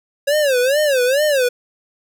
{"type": "tone with vibrato", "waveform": "square", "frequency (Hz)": 547, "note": "C#5", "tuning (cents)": -23, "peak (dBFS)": -14, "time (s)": [0.27, 1.49], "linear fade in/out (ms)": 10, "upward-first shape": "sine", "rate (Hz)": 2.3, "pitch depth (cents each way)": 190, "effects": []}